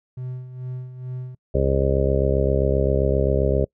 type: tone with tremolo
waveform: triangle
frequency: 127 Hz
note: B2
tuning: 49 cents sharp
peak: -25 dBFS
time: 0.17-1.35 s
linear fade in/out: 5 ms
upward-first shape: sine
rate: 2.3 Hz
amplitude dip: 65%
type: harmonic tone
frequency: 67.6 Hz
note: C#2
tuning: 43 cents flat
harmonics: 1 / 2 / 3 / 4 / 5 / 6 / 7 / 8 / 9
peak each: -22 / -24 / -30 / -31 / -34 / -24 / -28 / -25 / -27 dBFS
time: 1.54-3.65 s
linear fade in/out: 10 ms
effects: noise-tail reverb RT60 0.1 s tail -26 dB re dry